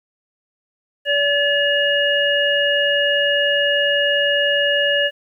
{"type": "harmonic tone", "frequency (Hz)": 573, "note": "D5", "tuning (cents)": -43, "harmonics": [1, 3, 5], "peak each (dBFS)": [-19, -19, -19], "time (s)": [1.05, 5.11], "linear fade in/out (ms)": 50, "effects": ["9-bit"]}